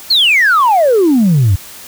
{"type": "exponential sweep", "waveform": "sine", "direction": "down", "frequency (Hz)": [4437, 87.31], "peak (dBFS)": -5, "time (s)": [0.1, 1.56], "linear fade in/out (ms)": 10, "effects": ["tanh soft clip ceiling -4 dBFS", "white hiss -33 dBFS RMS until 1.87 s"]}